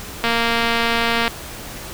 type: click train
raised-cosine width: 0.3 ms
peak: -3 dBFS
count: 242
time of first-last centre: 0.24-1.279 s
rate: 232 Hz
effects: pink hiss -33 dBFS RMS until 1.93 s